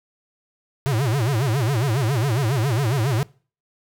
square tone with vibrato, 124.7 Hz, B2, 17 cents sharp, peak -19 dBFS, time 0.86-3.23 s, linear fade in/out 0 ms, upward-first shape sine, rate 7.3 Hz, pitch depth 270 cents each way, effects noise-tail reverb RT60 0.4 s tail -23 dB re dry

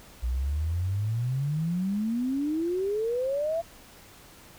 sine exponential sweep, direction up, 58.27 to 682 Hz, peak -25 dBFS, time 0.22-3.62 s, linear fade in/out 20 ms, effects pink hiss -51 dBFS RMS until 4.58 s

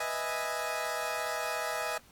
20% pulse chord, E major seventh, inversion second, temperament equal, 493.9 / 622.3 / 659.3 / 830.6 Hz, B4 / D#5 / E5 / G#5, 0 / 0 / 0 / 0 cents, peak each -35 / -31 / -33 / -32 dBFS, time 0-1.98 s, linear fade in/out 5 ms, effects pink hiss -60 dBFS RMS until 2.11 s + AAC 64 kbps

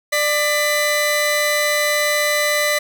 sawtooth tone pair together, 594.6 / 2000 Hz, D5 / B6, +21 / +21 cents, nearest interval octave + major sixth, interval 2100 cents, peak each -15 dBFS, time 0.12-2.79 s, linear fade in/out 10 ms, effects none

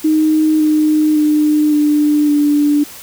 sine tone with pitch steps, 311.1 / 306.5 / 301.9 / 297.4 / 293 Hz, D#4 / D#4 / D4 / D4 / D4, 0 / -26 / +48 / +22 / -4 cents, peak -9 dBFS, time 0.04-2.84 s, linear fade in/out 10 ms, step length 560 ms, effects white hiss -34 dBFS RMS until 3.02 s

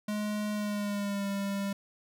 square tone with pitch glide, 210 to 198.67 Hz, G#3 to G3, +19 to +23 cents, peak -31 dBFS, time 0.08-1.73 s, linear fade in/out 5 ms, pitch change -96 cents, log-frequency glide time 0.53-1.28 s, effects none

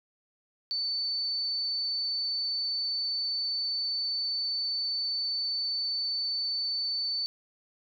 sine tone, 4515 Hz, C#8, 31 cents sharp, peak -28 dBFS, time 0.71-7.26 s, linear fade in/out 0 ms, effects none

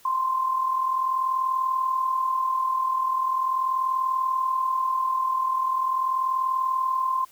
sine tone with amplitude modulation, 1045 Hz, C6, 2 cents flat, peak -19 dBFS, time 0.05-7.25 s, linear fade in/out 5 ms, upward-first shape sine, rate 40.4 Hz, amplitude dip 55%, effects white hiss -55 dBFS RMS until 7.31 s

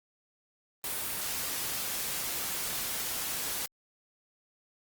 white noise, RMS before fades -34 dBFS, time 0.84-3.66 s, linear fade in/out 2 ms, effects Opus 32 kbps

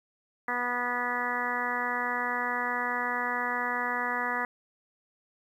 harmonic tone, 244.7 Hz, B3, 16 cents flat, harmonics 1 / 2 / 3 / 4 / 5 / 6 / 7 / 8, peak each -40 / -39 / -37 / -34 / -35 / -39 / -34 / -34 dBFS, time 0.48-4.45 s, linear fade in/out 2 ms, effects 10-bit

